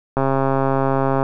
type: click train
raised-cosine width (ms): 1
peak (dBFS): -5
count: 144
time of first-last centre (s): 0.17-1.229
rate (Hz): 135
effects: none